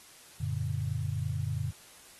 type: chord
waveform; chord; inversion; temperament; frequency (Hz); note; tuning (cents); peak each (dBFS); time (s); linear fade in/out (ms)
sine; Gb augmented; none; just; 92.5 / 115.62 / 144.53; Gb2 / Bb2 / D3; 0 / -14 / -27; -34; 0.4-1.71; 10
effects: white hiss -54 dBFS RMS until 2.19 s + AAC 32 kbps